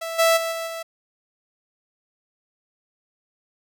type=tone with level steps; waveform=sawtooth; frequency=659.3 Hz; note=E5; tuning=in tune; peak=-24 / -11 / -20 / -23 / -26 dBFS; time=0.01-0.83 s; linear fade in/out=10 ms; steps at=0.18 / 0.36 / 0.51 / 0.66 s; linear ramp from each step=20 ms; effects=none